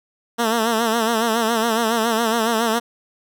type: tone with vibrato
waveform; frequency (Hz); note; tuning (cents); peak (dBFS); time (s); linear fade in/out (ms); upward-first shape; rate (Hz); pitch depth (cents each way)
10% pulse; 227.3; A#3; -43; -9; 0.38-2.8; 20; sine; 7.2; 74
effects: none